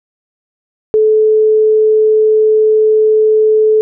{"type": "tone", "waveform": "sine", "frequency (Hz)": 433, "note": "A4", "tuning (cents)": -28, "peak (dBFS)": -6, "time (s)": [0.94, 3.81], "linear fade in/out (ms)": 0, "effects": []}